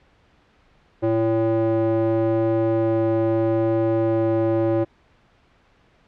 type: tone with band-pass filter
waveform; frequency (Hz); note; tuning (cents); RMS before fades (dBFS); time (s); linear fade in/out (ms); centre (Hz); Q
square; 112.4; A2; +37; -20; 1.02-4.85; 20; 440; 4.4
effects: pink hiss -58 dBFS RMS until 6.07 s + low-pass 3000 Hz 12 dB/octave